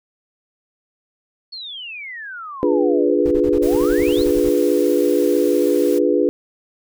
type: exponential two-way sweep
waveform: sine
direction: down then up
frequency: 4435 to 329.6 to 4435 Hz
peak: -29 dBFS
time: 1.52-4.24 s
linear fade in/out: 10 ms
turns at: 3.47 s
type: chord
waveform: sine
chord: D diminished seventh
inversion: none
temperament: equal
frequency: 293.7 / 349.2 / 415.3 / 493.9 Hz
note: D4 / F4 / Ab4 / Cb5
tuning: 0 / 0 / 0 / 0 cents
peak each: -19 dBFS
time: 2.63-6.29 s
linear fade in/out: 0 ms
type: noise bursts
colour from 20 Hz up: brown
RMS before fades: -29 dBFS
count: 14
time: 3.25-4.497 s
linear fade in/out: 10 ms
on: 64 ms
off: 27 ms
type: noise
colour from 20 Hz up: white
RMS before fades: -36 dBFS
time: 3.62-5.99 s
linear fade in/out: 10 ms
effects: none